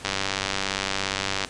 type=click train; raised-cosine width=0.2 ms; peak=-7 dBFS; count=137; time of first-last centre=0.05-1.448 s; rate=97.3 Hz; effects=pink hiss -42 dBFS RMS until 1.49 s + resampled to 22050 Hz